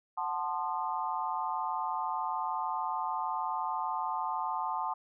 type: chord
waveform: sine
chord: F# diminished seventh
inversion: none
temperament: equal with one note detuned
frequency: 740 / 880 / 1046.5 / 1218.2 Hz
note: F#5 / A5 / C6 / Eb6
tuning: 0 / 0 / 0 / -37 cents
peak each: -38 / -34 / -36 / -39 dBFS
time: 0.17-4.94 s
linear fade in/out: 10 ms
effects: none